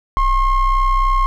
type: ring-modulated tone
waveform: triangle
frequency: 523.3 Hz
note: C5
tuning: in tune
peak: -7 dBFS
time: 0.17-1.26 s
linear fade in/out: 0 ms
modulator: 555 Hz
effects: none

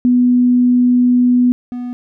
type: tone pair in turn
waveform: sine / triangle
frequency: 246.9 / 245.7 Hz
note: B3 / B3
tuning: 0 / -9 cents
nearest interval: unison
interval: 9 cents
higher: first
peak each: -8 / -19 dBFS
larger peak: first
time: 0.05-1.52 / 1.72-1.93 s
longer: first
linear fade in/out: 0 ms
effects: none

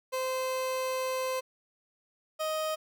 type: tone pair in turn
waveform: 30% pulse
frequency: 518 / 625.4 Hz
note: C5 / D#5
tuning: -17 / +9 cents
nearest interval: minor third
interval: 326 cents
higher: second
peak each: -27 dBFS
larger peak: neither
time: 0.12-1.41 / 2.39-2.76 s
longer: first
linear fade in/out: 20 ms
effects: none

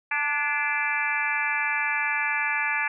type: harmonic tone with a mistuned harmonic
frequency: 293.7 Hz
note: D4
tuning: in tune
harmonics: 3 / 4 / 5 / 6 / 7 / 8 / 9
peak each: -31 / -35 / -34 / -28 / -32 / -28 / -35 dBFS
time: 0.11-2.88 s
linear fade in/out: 5 ms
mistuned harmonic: 6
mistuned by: -45 cents
effects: none

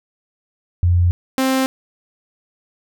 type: tone pair in turn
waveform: sine / sawtooth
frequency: 87.9 / 263.4 Hz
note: F2 / C4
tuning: +12 / +12 cents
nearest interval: octave + perfect fifth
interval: 1900 cents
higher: second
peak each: -11 dBFS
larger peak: neither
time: 0.83-1.11 / 1.38-1.66 s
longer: neither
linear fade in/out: 0 ms
effects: none

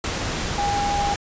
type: tone in noise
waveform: sine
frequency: 812 Hz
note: G#5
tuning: 39 cents flat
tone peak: -21 dBFS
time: 0.58-1.14 s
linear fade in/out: 2 ms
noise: pink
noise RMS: -26 dBFS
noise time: 0.04-1.16 s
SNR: +2 dB
effects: resampled to 16000 Hz

